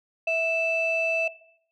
sine tone pair together, 655 / 2640 Hz, E5 / E7, -11 / +2 cents, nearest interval 2 octaves, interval 2413 cents, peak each -24 dBFS, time 0.27-1.28 s, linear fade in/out 5 ms, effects noise-tail reverb RT60 0.7 s tail -18 dB re dry + tanh soft clip ceiling -16 dBFS

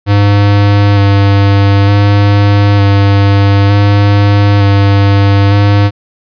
square tone with vibrato, 100.7 Hz, G2, 47 cents sharp, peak -5 dBFS, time 0.06-5.91 s, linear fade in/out 50 ms, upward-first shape square, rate 0.55 Hz, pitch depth 15 cents each way, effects resampled to 11025 Hz

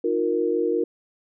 sine chord, Eb suspended second, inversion none, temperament equal with one note detuned, 311.1 / 356.4 / 466.2 Hz, Eb4 / F4 / Bb4, 0 / +35 / 0 cents, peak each -27 / -24 / -23 dBFS, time 0.04-0.84 s, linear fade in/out 5 ms, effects none

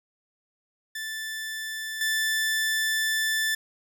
sawtooth tone with level steps, 1760 Hz, A6, in tune, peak -28 / -20 dBFS, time 0.95-3.55 s, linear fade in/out 5 ms, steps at 2.01 s, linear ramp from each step 2 ms, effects none

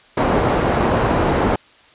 white low-pass noise, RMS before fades -17 dBFS, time 0.17-1.56 s, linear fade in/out 5 ms, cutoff 760 Hz, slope 12 dB/octave, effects white hiss -49 dBFS RMS until 1.94 s + resampled to 8000 Hz

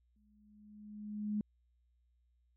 sine tone with exponential growth, 209.7 Hz, G#3, 17 cents sharp, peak -31 dBFS, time 0.16-1.41 s, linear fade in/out 2 ms, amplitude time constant 270 ms, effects added 60 Hz sine -70 dBFS peak until 2.56 s

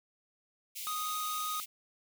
white high-pass noise, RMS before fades -41 dBFS, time 0.75-1.66 s, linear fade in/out 20 ms, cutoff 2100 Hz, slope 96 dB/octave
square tone, 1244.5 Hz, D#6, in tune, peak -35 dBFS, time 0.87-1.6 s, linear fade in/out 0 ms
effects none

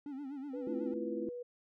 triangle tone with vibrato, 277.2 Hz, C#4, in tune, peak -38 dBFS, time 0.06-0.94 s, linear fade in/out 2 ms, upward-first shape sine, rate 8.1 Hz, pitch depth 110 cents each way
sine tone with pitch glide, 493.9 to 487.7 Hz, B4 to B4, 0 to -22 cents, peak -40 dBFS, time 0.53-1.43 s, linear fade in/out 10 ms, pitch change -22 cents, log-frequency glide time 0.68-1.28 s
sine chord, F major seventh, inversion first, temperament equal, 220 / 261.6 / 329.6 / 349.2 Hz, A3 / C4 / E4 / F4, 0 / 0 / 0 / 0 cents, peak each -42 / -44 / -40 / -41 dBFS, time 0.67-1.29 s, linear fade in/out 2 ms
effects none

